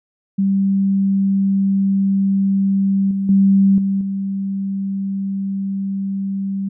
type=tone with level steps; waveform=sine; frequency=195.4 Hz; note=G3; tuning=5 cents flat; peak=-13 / -17 / -9 / -15 / -19 dBFS; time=0.38-6.69 s; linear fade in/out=10 ms; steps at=3.11 / 3.29 / 3.78 / 4.01 s; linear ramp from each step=2 ms; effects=none